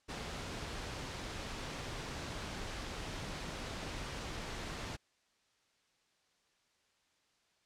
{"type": "noise", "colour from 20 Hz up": "pink", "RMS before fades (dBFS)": -42, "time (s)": [0.08, 4.97], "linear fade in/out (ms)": 20, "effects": ["white hiss -74 dBFS RMS until 7.65 s", "low-pass 6000 Hz 12 dB/octave"]}